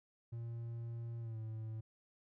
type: tone with pitch glide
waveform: triangle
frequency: 116.54 to 110.57 Hz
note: A#2 to A2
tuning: 0 to +9 cents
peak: -39 dBFS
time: 0.32-1.81 s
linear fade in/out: 10 ms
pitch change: -91 cents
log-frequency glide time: 1.2-1.38 s
effects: none